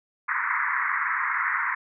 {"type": "band-pass noise", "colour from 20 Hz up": "white", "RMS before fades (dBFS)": -26, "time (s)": [0.28, 1.75], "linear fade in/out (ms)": 10, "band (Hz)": [960, 2100], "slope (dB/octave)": 96, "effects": []}